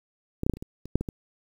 clicks, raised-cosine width 3 ms, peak -15 / -11 / -8 / -18 / -29 / -23 / -27 / -7 / -17 / -19 dBFS, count 10, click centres 0.434 / 0.465 / 0.497 / 0.537 / 0.57 / 0.625 / 0.856 / 0.956 / 1.01 / 1.088 s, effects 8-bit

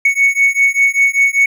triangle beating tone pair, 2217 / 2222.1 Hz, C#7 / C#7, 0 / +4 cents, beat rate 5.1 Hz, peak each -11 dBFS, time 0.05-1.46 s, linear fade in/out 5 ms, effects none

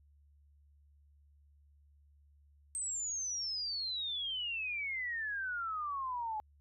sine exponential sweep, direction down, 8390 to 842 Hz, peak -35 dBFS, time 2.75-6.4 s, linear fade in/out 0 ms, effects added 72 Hz sine -62 dBFS peak until 6.6 s

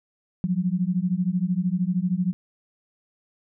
sine beating tone pair, 174.61 / 187.61 Hz, F3 / F#3, 0 / +24 cents, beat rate 13 Hz, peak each -24 dBFS, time 0.44-2.33 s, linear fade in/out 0 ms, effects none

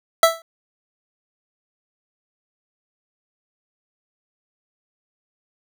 25% pulse tone with exponential decay, 659.3 Hz, E5, in tune, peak -3 dBFS, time 0.23-0.42 s, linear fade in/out 2 ms, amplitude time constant 40 ms, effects none

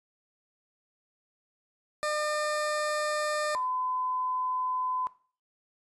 20% pulse / sine tone pair in turn, 603 / 1014.1 Hz, D5 / B5, +46 / +46 cents, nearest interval major sixth, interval 900 cents, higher second, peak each -23 / -28 dBFS, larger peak first, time 2.03-3.55 / 3.55-5.07 s, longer neither, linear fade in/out 0 ms, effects noise-tail reverb RT60 0.4 s tail -17 dB re dry + resampled to 24000 Hz

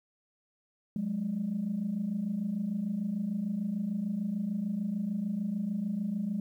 sine tone pair together, 182.5 / 209.2 Hz, F#3 / G#3, -24 / +13 cents, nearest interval major second, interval 237 cents, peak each -34 / -30 dBFS, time 0.96-6.4 s, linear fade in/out 2 ms, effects tanh soft clip ceiling -24 dBFS + 11-bit

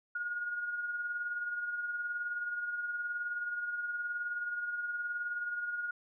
sine tone with tremolo, 1436 Hz, F6, 48 cents sharp, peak -32 dBFS, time 0.15-5.91 s, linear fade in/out 5 ms, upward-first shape sine, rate 19 Hz, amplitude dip 45%, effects none

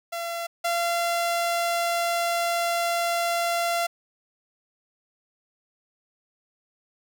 sawtooth tone pair in turn, 680 / 685.5 Hz, F5 / F5, -46 / -32 cents, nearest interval unison, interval 14 cents, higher second, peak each -25 / -19 dBFS, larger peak second, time 0.12-0.47 / 0.64-3.87 s, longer second, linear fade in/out 10 ms, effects none

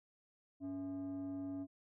sine tone with frequency modulation, 280 Hz, C#4, 18 cents sharp, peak -38 dBFS, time 0.6-1.67 s, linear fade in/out 50 ms, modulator 380 Hz, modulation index 0.4, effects tanh soft clip ceiling -38 dBFS

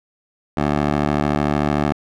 15% pulse tone with band-pass filter, 73.42 Hz, D2, in tune, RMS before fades -19 dBFS, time 0.57-1.93 s, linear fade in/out 5 ms, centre 610 Hz, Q 0.53, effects none

